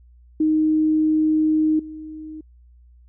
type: tone with level steps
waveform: sine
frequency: 311.1 Hz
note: D#4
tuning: in tune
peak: -15 / -32 dBFS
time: 0.4-2.41 s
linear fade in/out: 5 ms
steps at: 1.79 s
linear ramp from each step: 5 ms
effects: added 60 Hz sine -47 dBFS peak until 3.08 s